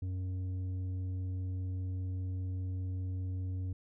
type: tone with tanh clipping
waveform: triangle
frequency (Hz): 92.5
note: F#2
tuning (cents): 0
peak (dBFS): -35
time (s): 0.02-3.73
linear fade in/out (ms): 5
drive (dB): 11
effects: none